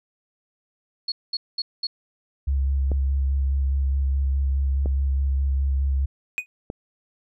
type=tone bursts; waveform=sine; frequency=4343 Hz; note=C#8; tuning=36 cents flat; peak=-23 dBFS; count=4; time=1.08-1.87 s; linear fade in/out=5 ms; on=40 ms; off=210 ms
type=tone with vibrato; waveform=sine; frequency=68.1 Hz; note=C#2; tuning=30 cents flat; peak=-19 dBFS; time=2.47-6.06 s; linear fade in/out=10 ms; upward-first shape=square; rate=4.8 Hz; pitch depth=16 cents each way
type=clicks; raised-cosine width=2 ms; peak=-17 dBFS; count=3; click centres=2.917 / 4.859 / 6.701 s
type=tone with exponential decay; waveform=triangle; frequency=2489 Hz; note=D#7; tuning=in tune; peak=-17 dBFS; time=6.38-6.46 s; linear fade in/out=0 ms; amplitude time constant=17 ms
effects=none